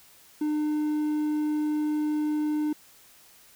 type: tone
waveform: triangle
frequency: 302.1 Hz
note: D4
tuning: 49 cents sharp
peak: -22 dBFS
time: 0.41-2.73 s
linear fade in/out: 5 ms
effects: white hiss -55 dBFS RMS until 3.55 s